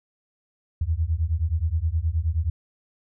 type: beating tone pair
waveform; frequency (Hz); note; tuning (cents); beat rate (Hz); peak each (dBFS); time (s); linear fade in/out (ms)
sine; 76.6 / 86.1; D#2 / F2; -27 / -24; 9.5; -24; 0.81-2.5; 5
effects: none